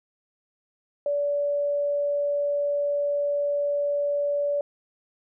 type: tone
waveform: sine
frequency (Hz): 576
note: D5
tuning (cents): -34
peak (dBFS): -22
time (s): 1.06-4.61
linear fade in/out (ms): 2
effects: none